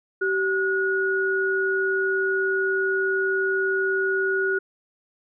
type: tone pair together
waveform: sine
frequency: 384.6 / 1452 Hz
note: G4 / F#6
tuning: -33 / -33 cents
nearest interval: octave + major seventh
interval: 2300 cents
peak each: -23 dBFS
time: 0.21-4.59 s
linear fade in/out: 10 ms
effects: none